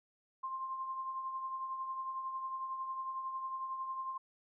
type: tone with tremolo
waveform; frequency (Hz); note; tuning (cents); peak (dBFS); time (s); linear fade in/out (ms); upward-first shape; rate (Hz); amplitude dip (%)
sine; 1054; C6; +12; -35; 0.43-4.18; 10; triangle; 11; 50
effects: none